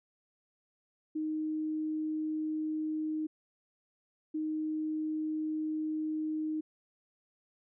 sine tone bursts at uneven times, 310.7 Hz, D#4, 2 cents flat, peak -31 dBFS, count 2, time 1.15-3.27 / 4.34-6.61 s, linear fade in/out 10 ms, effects none

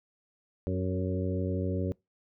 harmonic tone with a mistuned harmonic, 92.5 Hz, F#2, in tune, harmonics 1 / 2 / 3 / 4 / 5 / 6, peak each -31 / -34 / -36 / -37 / -38 / -39 dBFS, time 0.67-1.92 s, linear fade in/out 0 ms, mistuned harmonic 4, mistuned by +24 cents, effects noise-tail reverb RT60 0.2 s tail -24 dB re dry

